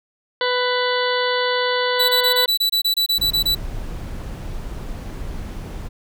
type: harmonic tone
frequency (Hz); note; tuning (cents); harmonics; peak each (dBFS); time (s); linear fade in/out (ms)
496.8; B4; +10; 1 / 2 / 3 / 4 / 6 / 7 / 8 / 9; -21 / -24 / -26 / -27 / -29 / -29 / -30 / -31; 0.41-2.46; 2
type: tone bursts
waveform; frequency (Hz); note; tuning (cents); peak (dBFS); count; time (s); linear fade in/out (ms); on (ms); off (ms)
45% pulse; 3954; B7; +1; -16; 13; 1.99-3.551; 10; 97; 25
type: noise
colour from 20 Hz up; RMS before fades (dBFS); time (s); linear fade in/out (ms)
brown; -29; 3.17-5.89; 20
effects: none